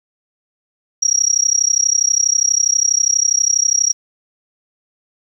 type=tone with amplitude modulation; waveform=sine; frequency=5670 Hz; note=F8; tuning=25 cents sharp; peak=-8 dBFS; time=1.02-3.93 s; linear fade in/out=10 ms; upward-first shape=sine; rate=32.3 Hz; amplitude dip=100%; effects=8-bit